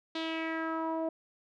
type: tone with low-pass filter sweep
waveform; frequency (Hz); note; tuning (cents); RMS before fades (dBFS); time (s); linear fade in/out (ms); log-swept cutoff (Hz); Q
sawtooth; 323.8; E4; -31; -34; 0.15-1.09; 5; 3900 to 680; 3.4
effects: none